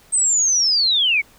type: linear sweep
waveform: sine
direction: down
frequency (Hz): 8372 to 2157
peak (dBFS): -14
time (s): 0.12-1.22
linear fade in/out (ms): 20
effects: pink hiss -51 dBFS RMS until 1.38 s